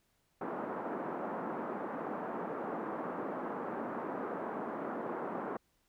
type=band-pass noise; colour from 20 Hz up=pink; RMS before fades=-39 dBFS; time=0.41-5.57 s; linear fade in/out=5 ms; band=220 to 1300 Hz; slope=24 dB/octave; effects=pink hiss -75 dBFS RMS until 5.88 s